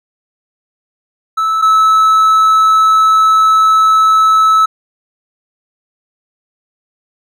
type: tone pair in turn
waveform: triangle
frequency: 1309 / 1302.1 Hz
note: E6 / E6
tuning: -13 / -22 cents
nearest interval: unison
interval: 9 cents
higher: first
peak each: -9 / -4 dBFS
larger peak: second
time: 1.37-1.62 / 1.62-4.66 s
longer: second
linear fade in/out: 10 ms
effects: none